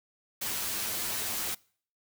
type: noise with comb filter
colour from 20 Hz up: white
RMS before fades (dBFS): -33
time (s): 0.41-1.55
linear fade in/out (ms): 10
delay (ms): 9.2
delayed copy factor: +0.8
effects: noise-tail reverb RT60 0.5 s tail -24 dB re dry